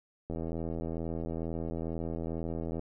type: click train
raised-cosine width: 2 ms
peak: -23 dBFS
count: 206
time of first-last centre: 0.3-2.794 s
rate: 82.2 Hz
effects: none